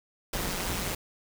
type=noise with amplitude modulation; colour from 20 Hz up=pink; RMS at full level=-29 dBFS; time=0.33-0.95 s; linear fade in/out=5 ms; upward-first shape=sine; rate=182 Hz; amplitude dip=60%; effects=none